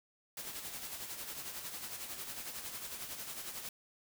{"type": "noise with tremolo", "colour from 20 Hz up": "white", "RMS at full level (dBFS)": -42, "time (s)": [0.37, 3.69], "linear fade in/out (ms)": 2, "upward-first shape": "sine", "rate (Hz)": 11, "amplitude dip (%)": 50, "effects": []}